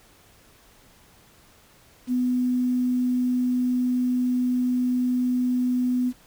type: tone with quantisation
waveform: sine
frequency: 249.6 Hz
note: B3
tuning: 19 cents sharp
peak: -20 dBFS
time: 2.07-6.13 s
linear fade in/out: 50 ms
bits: 8
effects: pink hiss -55 dBFS RMS until 6.26 s